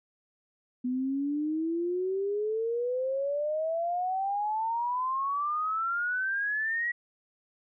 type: exponential sweep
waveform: sine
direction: up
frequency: 246.9 to 1936 Hz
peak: -27 dBFS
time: 0.84-6.92 s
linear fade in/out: 10 ms
effects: none

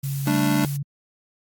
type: noise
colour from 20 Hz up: blue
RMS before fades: -36 dBFS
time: 0.03-0.77 s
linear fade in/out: 10 ms
type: tone with pitch glide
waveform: sine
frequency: 138.59 to 141.83 Hz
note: C#3 to C#3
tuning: 0 to +40 cents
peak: -24 dBFS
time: 0.03-0.83 s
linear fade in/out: 10 ms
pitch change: +40 cents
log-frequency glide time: 0.26-0.67 s
type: chord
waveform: square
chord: G suspended second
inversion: none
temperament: just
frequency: 196 / 220.5 / 294 Hz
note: G3 / A3 / D4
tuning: 0 / +4 / +2 cents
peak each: -26 / -26 / -22 dBFS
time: 0.27-0.65 s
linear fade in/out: 2 ms
effects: AAC 64 kbps

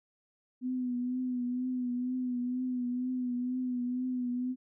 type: tone with vibrato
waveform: sine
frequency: 249.9 Hz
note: B3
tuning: 21 cents sharp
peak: -30 dBFS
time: 0.61-4.56 s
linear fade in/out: 50 ms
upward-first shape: triangle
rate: 2.1 Hz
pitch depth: 45 cents each way
effects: none

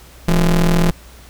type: ring-modulated tone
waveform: 45% pulse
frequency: 94 Hz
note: F#2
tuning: 28 cents sharp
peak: -8 dBFS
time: 0.28-0.91 s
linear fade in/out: 5 ms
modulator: 74 Hz
effects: added 60 Hz sine -41 dBFS peak until 1.29 s + pink hiss -44 dBFS RMS until 1.29 s

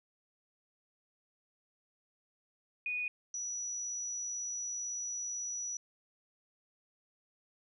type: tone pair in turn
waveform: sine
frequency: 2472 / 5879 Hz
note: D#7 / F#8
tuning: -12 / -12 cents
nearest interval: octave + minor third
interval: 1500 cents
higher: second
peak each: -33 / -36 dBFS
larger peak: first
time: 2.86-3.08 / 3.34-5.77 s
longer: second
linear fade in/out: 2 ms
effects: none

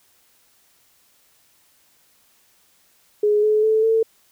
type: tone with pitch steps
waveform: sine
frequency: 418.3 / 427.8 / 437.6 / 447.5 Hz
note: G#4 / A4 / A4 / A4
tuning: +12 / -49 / -9 / +29 cents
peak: -14 dBFS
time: 3.23-4.03 s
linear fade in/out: 5 ms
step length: 200 ms
effects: white hiss -59 dBFS RMS until 4.31 s

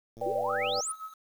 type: click train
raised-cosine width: 2 ms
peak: -36 dBFS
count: 72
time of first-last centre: 0.17-0.793 s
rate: 114 Hz
type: chord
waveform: sine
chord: G major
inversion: first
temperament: equal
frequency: 493.9 / 587.3 / 784 Hz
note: B4 / D5 / G5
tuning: 0 / 0 / 0 cents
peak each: -33 dBFS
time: 0.21-0.81 s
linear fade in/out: 5 ms
type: exponential sweep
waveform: sine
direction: up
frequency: 328.4 to 10220 Hz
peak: -31 dBFS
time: 0.26-0.92 s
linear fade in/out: 5 ms
type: tone with tremolo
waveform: sine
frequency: 1286 Hz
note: E6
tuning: 43 cents flat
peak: -35 dBFS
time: 0.49-1.14 s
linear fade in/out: 10 ms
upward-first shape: sine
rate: 7.7 Hz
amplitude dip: 85%
effects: 9-bit

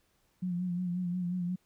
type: tone with vibrato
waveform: sine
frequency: 178.5 Hz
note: F3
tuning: 38 cents sharp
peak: -30 dBFS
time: 0.42-1.56 s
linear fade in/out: 10 ms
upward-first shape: sine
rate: 5.6 Hz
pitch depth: 46 cents each way
effects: pink hiss -72 dBFS RMS until 1.65 s

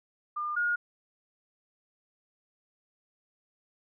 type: tone pair in turn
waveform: sine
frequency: 1204 / 1431.8 Hz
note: D6 / F6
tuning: +43 / +43 cents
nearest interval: minor third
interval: 300 cents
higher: second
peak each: -30 / -25 dBFS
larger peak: second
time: 0.36-0.56 / 0.56-0.76 s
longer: neither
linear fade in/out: 10 ms
effects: none

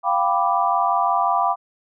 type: chord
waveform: sine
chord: G dominant seventh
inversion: third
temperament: equal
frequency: 698.5 / 784 / 987.8 / 1174.7 Hz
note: F5 / G5 / B5 / D6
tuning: 0 / 0 / 0 / 0 cents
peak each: -22 dBFS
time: 0.03-1.56 s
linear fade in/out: 50 ms
effects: none

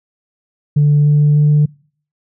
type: tone with pitch steps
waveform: sine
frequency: 146.83 / 147.77 / 148.71 Hz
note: D3 / D3 / D3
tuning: 0 / +11 / +22 cents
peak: -6 dBFS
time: 0.76-1.66 s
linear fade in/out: 10 ms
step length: 300 ms
effects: noise-tail reverb RT60 0.5 s tail -26 dB re dry + tanh soft clip ceiling -5 dBFS

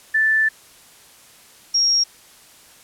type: tone pair in turn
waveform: sine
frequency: 1760 / 5588 Hz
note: A6 / F8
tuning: 0 / 0 cents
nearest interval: octave + minor sixth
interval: 2000 cents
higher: second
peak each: -14 dBFS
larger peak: neither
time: 0.14-0.49 / 1.74-2.04 s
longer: first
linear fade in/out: 10 ms
effects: white hiss -48 dBFS RMS until 2.83 s + low-pass 12000 Hz 12 dB/octave

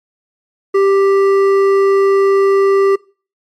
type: tone with hard clipping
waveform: sine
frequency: 392.6 Hz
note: G4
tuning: 3 cents sharp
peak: -10 dBFS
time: 0.74-2.96 s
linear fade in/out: 10 ms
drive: 9 dB
effects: noise-tail reverb RT60 0.4 s tail -24 dB re dry + MP3 64 kbps

